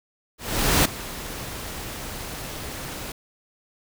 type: noise with ADSR envelope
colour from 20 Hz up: pink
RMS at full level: -17 dBFS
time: 0.38-3.12 s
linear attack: 470 ms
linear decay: 9 ms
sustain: -17 dB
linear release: 3 ms
effects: none